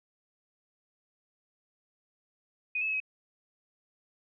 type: tone with pitch steps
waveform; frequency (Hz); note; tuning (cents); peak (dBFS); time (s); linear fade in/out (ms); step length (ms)
sine; 2491 / 2604 / 2578 / 2542; D#7 / E7 / E7 / D#7; +1 / -22 / -39 / +36; -28; 2.75-3.002; 5; 63
effects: none